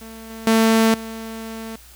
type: tone with level steps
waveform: sawtooth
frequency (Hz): 223.8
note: A3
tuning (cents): +30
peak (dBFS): -32 / -29 / -9 / -26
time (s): 0.01-1.76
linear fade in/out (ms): 5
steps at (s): 0.3 / 0.47 / 0.94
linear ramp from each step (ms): 2
effects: added 60 Hz sine -47 dBFS peak until 1.95 s + white hiss -47 dBFS RMS until 1.95 s